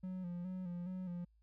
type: tone with vibrato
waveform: triangle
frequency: 180 Hz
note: F#3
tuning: 47 cents flat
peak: -38 dBFS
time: 0.03-1.25 s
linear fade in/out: 10 ms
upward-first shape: square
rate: 2.4 Hz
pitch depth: 48 cents each way
effects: added 54 Hz sine -67 dBFS peak until 1.42 s